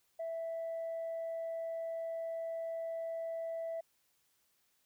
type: tone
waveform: sine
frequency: 659.3 Hz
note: E5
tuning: in tune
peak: -35 dBFS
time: 0.19-3.81 s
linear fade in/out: 10 ms
effects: tanh soft clip ceiling -34 dBFS + white hiss -75 dBFS RMS until 4.85 s